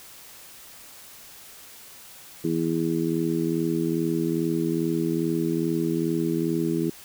harmonic tone, 82.41 Hz, E2, in tune, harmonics 2 / 3 / 4 / 5, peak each -28 / -29 / -25 / -31 dBFS, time 2.44-6.9 s, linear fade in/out 5 ms, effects white hiss -46 dBFS RMS until 7.04 s

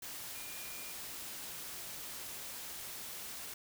sine tone in noise, 2414 Hz, D7, 47 cents sharp, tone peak -53 dBFS, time 0.35-0.93 s, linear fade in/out 5 ms, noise white, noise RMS -45 dBFS, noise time 0.02-3.54 s, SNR -11 dB, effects none

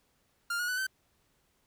45% pulse tone with pitch steps, 1400 / 1445.2 / 1491.8 / 1540 Hz, F6 / F#6 / F#6 / G6, +4 / -41 / +14 / -31 cents, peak -30 dBFS, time 0.5-0.868 s, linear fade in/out 5 ms, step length 92 ms, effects pink hiss -72 dBFS RMS until 1.66 s

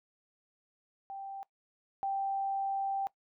sine tone pair in turn, 784 / 784 Hz, G5 / G5, 0 / 0 cents, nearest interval unison, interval 0 cents, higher neither, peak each -39 / -30 dBFS, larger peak second, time 1.1-1.43 / 2.03-3.07 s, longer second, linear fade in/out 0 ms, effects noise-tail reverb RT60 0.1 s tail -20 dB re dry

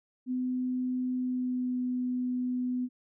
sine tone with pitch glide, 253.1 to 250.2 Hz, B3 to B3, +43 to +23 cents, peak -28 dBFS, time 0.26-2.89 s, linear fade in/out 50 ms, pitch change -20 cents, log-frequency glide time 1.15-1.79 s, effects none

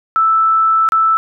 sine tone with dropouts, 1318.5 Hz, E6, in tune, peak -9 dBFS, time 0.16-1.17 s, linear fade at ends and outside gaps 0 ms, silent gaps 0.889-0.921 s, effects none

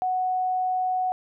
sine tone, 740 Hz, F#5, in tune, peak -22 dBFS, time 0.02-1.12 s, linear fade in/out 0 ms, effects none

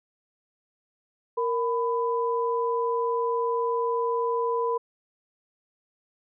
sine tone pair together, 466.2 / 998.2 Hz, A#4 / B5, 0 / +18 cents, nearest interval octave + minor second, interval 1318 cents, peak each -25 / -27 dBFS, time 1.37-4.78 s, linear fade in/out 10 ms, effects none

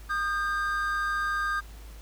triangle tone pair together, 1226 / 1592.1 Hz, D#6 / G6, -26 / +26 cents, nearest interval perfect fourth, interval 452 cents, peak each -27 dBFS, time 0.09-1.61 s, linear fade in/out 20 ms, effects added 53 Hz sine -42 dBFS peak until 2.01 s + pink hiss -53 dBFS RMS until 2.01 s

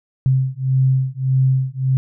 sine beating tone pair, 130.81 / 132.51 Hz, C3 / C3, 0 / +22 cents, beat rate 1.7 Hz, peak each -17 dBFS, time 0.26-1.97 s, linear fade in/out 0 ms, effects none

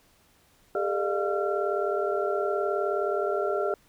sine tone cluster, 400.8 / 440 / 605 / 699 / 1366 Hz, G4 / A4 / D#5 / F5 / F6, +38 / 0 / -49 / +1 / -39 cents, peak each -28 / -33 / -30 / -33 / -33 dBFS, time 0.75-3.74 s, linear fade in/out 2 ms, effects pink hiss -62 dBFS RMS until 3.88 s

